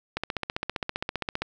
click train, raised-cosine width 0.3 ms, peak -12 dBFS, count 20, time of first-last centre 0.17-1.42 s, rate 15.2 Hz, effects none

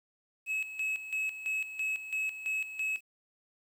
triangle tone with tremolo, 2576 Hz, E7, 41 cents flat, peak -28 dBFS, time 0.46-3.01 s, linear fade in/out 50 ms, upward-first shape square, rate 3 Hz, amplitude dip 70%, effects 10-bit

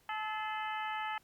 harmonic tone with a mistuned harmonic, 432.4 Hz, A4, 30 cents flat, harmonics 2 / 3 / 4 / 5 / 6 / 7, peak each -37 / -41 / -43 / -45 / -47 / -48 dBFS, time 0.09-1.18 s, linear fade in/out 2 ms, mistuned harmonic 5, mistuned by -74 cents, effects pink hiss -68 dBFS RMS until 1.23 s + MP3 96 kbps

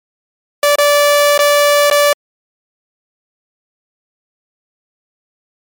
sawtooth tone with dropouts, 581 Hz, D5, 19 cents flat, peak -4 dBFS, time 0.63-2.13 s, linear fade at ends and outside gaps 2 ms, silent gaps 0.756-0.784 / 1.378-1.39 / 1.901-1.911 s, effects MP3 96 kbps

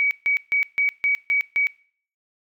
sine tone bursts, 2267 Hz, C#7, 38 cents sharp, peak -17 dBFS, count 7, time 0-1.67 s, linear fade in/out 0 ms, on 110 ms, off 150 ms, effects noise-tail reverb RT60 0.5 s tail -22 dB re dry

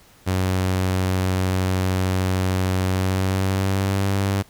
sawtooth tone with pitch glide, 93.2 to 98.17 Hz, F#2 to G2, +13 to +3 cents, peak -15 dBFS, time 0.26-4.43 s, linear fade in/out 20 ms, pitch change +90 cents, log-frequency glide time 2.85-4.1 s, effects pink hiss -52 dBFS RMS until 4.49 s

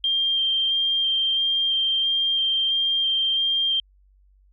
sine tone with vibrato, 3178 Hz, G7, 23 cents sharp, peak -19 dBFS, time 0.04-3.8 s, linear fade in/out 2 ms, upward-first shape square, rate 1.5 Hz, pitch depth 8 cents each way, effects added 48 Hz sine -54 dBFS peak until 4.52 s

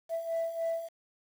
sine beating tone pair, 659 / 662.4 Hz, E5 / E5, -1 / +8 cents, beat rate 3.4 Hz, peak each -35 / -30 dBFS, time 0.09-0.89 s, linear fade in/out 50 ms, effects tanh soft clip ceiling -26 dBFS + 9-bit

